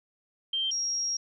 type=tone pair in turn; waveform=sine; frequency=3148 / 5609 Hz; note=G7 / F8; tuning=+7 / +7 cents; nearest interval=minor seventh; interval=1000 cents; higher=second; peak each=-26 / -27 dBFS; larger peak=first; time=0.53-0.71 / 0.71-1.17 s; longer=second; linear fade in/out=5 ms; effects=none